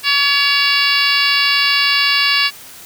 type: harmonic tone with a mistuned harmonic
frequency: 567 Hz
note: C#5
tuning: 39 cents sharp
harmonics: 2 / 3 / 4 / 5 / 6 / 7 / 8 / 9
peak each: -22 / -20 / -19 / -17 / -22 / -22 / -19 / -22 dBFS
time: 0.03-2.51 s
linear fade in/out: 50 ms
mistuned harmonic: 5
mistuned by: -29 cents
effects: white hiss -37 dBFS RMS until 2.85 s